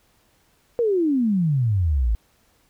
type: exponential sweep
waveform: sine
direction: down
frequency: 489.8 to 51.7 Hz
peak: -17 dBFS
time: 0.79-2.15 s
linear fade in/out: 0 ms
effects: pink hiss -62 dBFS RMS until 2.69 s